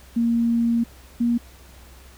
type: tone pair in turn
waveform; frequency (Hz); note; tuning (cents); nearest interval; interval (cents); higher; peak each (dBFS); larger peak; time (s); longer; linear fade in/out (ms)
sine; 233.1 / 236.8; A#3 / A#3; 0 / +27; unison; 27; second; -17; neither; 0.16-0.84 / 1.2-1.38; first; 10
effects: added 64 Hz sine -46 dBFS peak until 2.17 s + pink hiss -50 dBFS RMS until 2.17 s